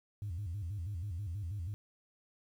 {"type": "tone with vibrato", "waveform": "sine", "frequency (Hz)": 93.2, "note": "F#2", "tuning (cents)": 13, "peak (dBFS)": -35, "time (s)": [0.22, 1.74], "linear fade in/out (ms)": 0, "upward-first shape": "square", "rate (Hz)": 6.2, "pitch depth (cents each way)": 180, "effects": ["tanh soft clip ceiling -33 dBFS", "11-bit"]}